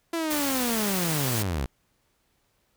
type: linear sweep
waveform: sawtooth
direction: down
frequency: 338.4 to 59.8 Hz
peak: -22 dBFS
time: 0.13-1.66 s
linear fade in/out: 5 ms
type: noise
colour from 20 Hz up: white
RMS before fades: -30 dBFS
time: 0.3-1.43 s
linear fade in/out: 10 ms
effects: pink hiss -70 dBFS RMS until 2.76 s